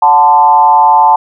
sine tone with frequency modulation, 880 Hz, A5, in tune, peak -3 dBFS, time 0.02-1.16 s, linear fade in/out 5 ms, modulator 151 Hz, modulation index 0.8, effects none

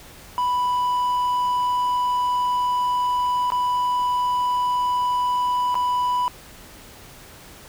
triangle tone with dropouts, 989 Hz, B5, 2 cents sharp, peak -17 dBFS, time 0.38-6.28 s, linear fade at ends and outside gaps 0 ms, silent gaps 3.503-3.52 / 5.744-5.753 s, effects pink hiss -44 dBFS RMS until 7.68 s

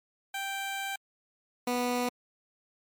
15% pulse tone pair in turn, 784 / 245.8 Hz, G5 / B3, 0 / -8 cents, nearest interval octave + minor sixth, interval 2008 cents, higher first, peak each -26 / -21 dBFS, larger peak second, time 0.34-0.96 / 1.67-2.09 s, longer first, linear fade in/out 5 ms, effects MP3 96 kbps

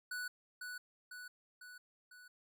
square tone with echo, 1480 Hz, F#6, in tune, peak -40 dBFS, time 0.11-0.28 s, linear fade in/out 5 ms, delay 500 ms, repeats 4, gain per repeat -4 dB, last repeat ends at 2.28 s, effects none

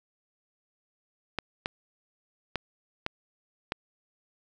clicks, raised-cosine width 0.3 ms, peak -13 dBFS, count 5, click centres 1.387 / 1.659 / 2.557 / 3.064 / 3.721 s, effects none

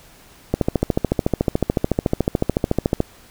click train, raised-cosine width 2 ms, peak -3 dBFS, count 35, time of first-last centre 0.54-3.004 s, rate 13.8 Hz, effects pink hiss -48 dBFS RMS until 3.3 s

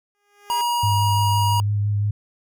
10% pulse tone with exponential growth, 408.9 Hz, G#4, 27 cents flat, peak -24 dBFS, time 0.15-0.61 s, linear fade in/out 0 ms, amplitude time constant 99 ms
square tone, 955 Hz, A#5, 42 cents sharp, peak -20 dBFS, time 0.5-1.6 s, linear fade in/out 0 ms
sine tone with vibrato, 103.1 Hz, G#2, 12 cents flat, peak -18 dBFS, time 0.83-2.11 s, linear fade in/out 5 ms, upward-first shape sine, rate 5.9 Hz, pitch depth 16 cents each way
effects none

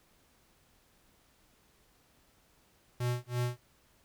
square tone with tremolo, 122.5 Hz, B2, 14 cents flat, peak -29 dBFS, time 3-3.6 s, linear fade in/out 5 ms, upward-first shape sine, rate 3 Hz, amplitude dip 100%, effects pink hiss -67 dBFS RMS until 4.04 s

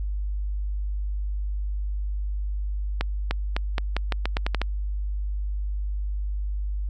accelerating click train, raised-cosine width 0.3 ms, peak -9 dBFS, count 11, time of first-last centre 3.01-4.616 s, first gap 300 ms, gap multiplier 0.85, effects added 50 Hz sine -25 dBFS peak until 6.89 s

